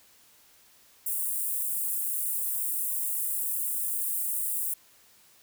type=high-pass noise; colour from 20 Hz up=white; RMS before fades=-30 dBFS; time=1.06-4.74 s; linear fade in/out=5 ms; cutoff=8400 Hz; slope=48 dB/octave; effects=white hiss -59 dBFS RMS until 5.42 s